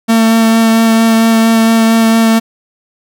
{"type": "tone with vibrato", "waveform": "45% pulse", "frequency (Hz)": 225.5, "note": "A3", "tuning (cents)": 43, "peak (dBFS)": -6, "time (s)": [0.08, 2.4], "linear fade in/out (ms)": 20, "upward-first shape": "sine", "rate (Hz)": 4.4, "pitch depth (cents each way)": 12, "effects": []}